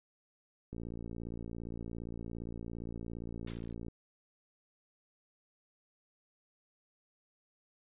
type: click train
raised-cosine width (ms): 3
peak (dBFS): -30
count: 182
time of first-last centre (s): 0.73-3.883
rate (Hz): 57.4
type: noise with exponential decay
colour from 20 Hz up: white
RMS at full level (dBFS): -43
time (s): 3.47-3.74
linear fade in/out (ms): 5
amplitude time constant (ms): 58
effects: resampled to 8000 Hz